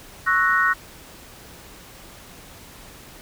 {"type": "chord", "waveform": "sine", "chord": "F# dominant seventh", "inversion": "second", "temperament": "equal", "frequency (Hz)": [1108.7, 1318.5, 1480, 1864.7], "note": ["C#6", "E6", "F#6", "A#6"], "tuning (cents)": [0, 0, 0, 0], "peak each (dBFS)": [-23, -24, -20, -21], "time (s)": [0.26, 0.74], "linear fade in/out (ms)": 20, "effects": ["pink hiss -44 dBFS RMS until 3.21 s"]}